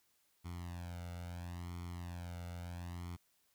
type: tone with flanger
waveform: sawtooth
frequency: 87.31 Hz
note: F2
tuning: in tune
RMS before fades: -45 dBFS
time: 0.44-3.17 s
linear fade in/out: 20 ms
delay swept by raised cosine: 0.91 to 1.42 ms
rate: 0.74 Hz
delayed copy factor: +0.9
effects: white hiss -75 dBFS RMS until 3.54 s